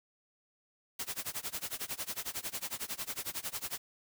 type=noise with tremolo; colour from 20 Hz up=white; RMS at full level=-36 dBFS; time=0.99-3.78 s; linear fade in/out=5 ms; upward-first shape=sine; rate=11 Hz; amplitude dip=95%; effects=none